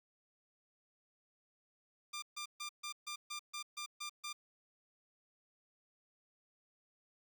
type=tone bursts; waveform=10% pulse; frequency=1193 Hz; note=D6; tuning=27 cents sharp; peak=-33 dBFS; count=10; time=2.13-4.33 s; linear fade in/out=10 ms; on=94 ms; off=140 ms; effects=none